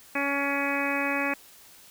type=harmonic tone; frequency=280.7 Hz; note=C#4; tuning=22 cents sharp; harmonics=1 / 2 / 3 / 4 / 5 / 6 / 7 / 8 / 9; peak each=-31 / -33 / -35 / -35 / -37 / -33 / -35 / -34 / -32 dBFS; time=0.15-1.34 s; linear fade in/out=5 ms; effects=white hiss -52 dBFS RMS until 1.9 s